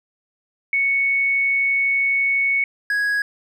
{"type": "tone pair in turn", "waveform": ["sine", "triangle"], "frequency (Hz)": [2217, 1660.9], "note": ["C#7", "G#6"], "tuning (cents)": [0, 0], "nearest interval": "perfect fourth", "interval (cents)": 500, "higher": "first", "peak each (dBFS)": -16, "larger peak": "neither", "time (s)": [[0.73, 2.64], [2.9, 3.22]], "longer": "first", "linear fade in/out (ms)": 2, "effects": []}